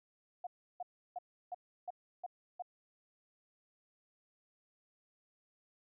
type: tone bursts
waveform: sine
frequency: 718 Hz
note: F5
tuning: 48 cents sharp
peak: -38 dBFS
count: 7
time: 0.44-2.623 s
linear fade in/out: 5 ms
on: 29 ms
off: 330 ms
effects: none